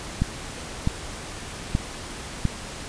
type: clicks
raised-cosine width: 5 ms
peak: -8 dBFS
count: 4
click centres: 0.22 / 0.874 / 1.751 / 2.453 s
effects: pink hiss -36 dBFS RMS until 2.88 s + resampled to 22050 Hz